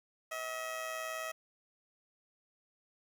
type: tone with amplitude modulation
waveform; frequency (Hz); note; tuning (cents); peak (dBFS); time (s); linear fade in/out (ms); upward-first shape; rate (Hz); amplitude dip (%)
15% pulse; 640; D#5; +49; -29; 0.31-1.32; 10; sine; 119; 50
effects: 11-bit